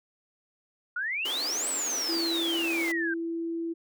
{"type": "exponential two-way sweep", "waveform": "sine", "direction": "up then down", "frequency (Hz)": [1396.9, 8200, 1538], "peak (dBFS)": -28, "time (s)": [0.96, 3.14], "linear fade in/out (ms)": 5, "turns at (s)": 1.68}
{"type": "high-pass noise", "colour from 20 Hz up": "pink", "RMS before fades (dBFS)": -38, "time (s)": [1.25, 2.92], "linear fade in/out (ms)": 5, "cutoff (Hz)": 250, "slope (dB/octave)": 96}
{"type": "tone", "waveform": "sine", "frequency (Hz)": 332.9, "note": "E4", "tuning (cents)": 17, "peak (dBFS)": -29, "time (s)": [2.08, 3.74], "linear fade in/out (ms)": 20}
{"effects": []}